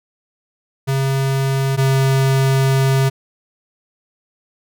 square tone pair in turn, 135.2 / 134.42 Hz, C#3 / C3, -43 / +47 cents, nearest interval unison, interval 10 cents, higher first, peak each -16 / -13 dBFS, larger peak second, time 0.87-1.77 / 1.77-3.1 s, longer second, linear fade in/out 20 ms, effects none

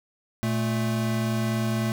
square tone pair together, 116.9 / 220.5 Hz, A#2 / A3, +5 / +4 cents, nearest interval major seventh, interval 1099 cents, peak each -27 dBFS, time 0.43-1.92 s, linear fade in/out 0 ms, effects none

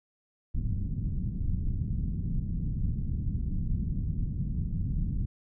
pink low-pass noise, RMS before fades -30 dBFS, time 0.54-5.26 s, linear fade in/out 10 ms, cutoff 190 Hz, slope 24 dB/octave, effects none

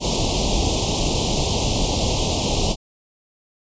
pink band-stop noise, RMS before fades -20 dBFS, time 0-2.76 s, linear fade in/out 50 ms, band 940 to 2700 Hz, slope 48 dB/octave, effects resampled to 16000 Hz

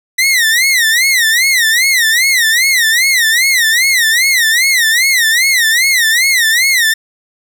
sawtooth tone with vibrato, 1959 Hz, B6, 15 cents flat, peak -5 dBFS, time 0.18-6.94 s, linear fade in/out 10 ms, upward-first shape sine, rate 2.5 Hz, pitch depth 190 cents each way, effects none

